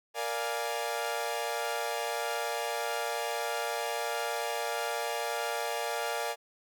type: chord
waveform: sawtooth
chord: Bb dominant seventh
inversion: none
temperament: equal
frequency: 466.2 / 587.3 / 698.5 / 830.6 Hz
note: Bb4 / D5 / F5 / Ab5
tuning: 0 / 0 / 0 / 0 cents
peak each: -33 dBFS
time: 0.14-6.36 s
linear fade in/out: 50 ms
effects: none